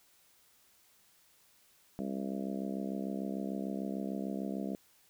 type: harmonic tone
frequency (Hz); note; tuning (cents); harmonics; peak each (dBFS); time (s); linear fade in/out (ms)
66.7; C2; +34; 3 / 4 / 5 / 6 / 7 / 8 / 9 / 10; -37 / -40 / -44 / -47 / -48 / -51 / -48 / -47; 1.99-4.75; 0
effects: white hiss -66 dBFS RMS until 5.09 s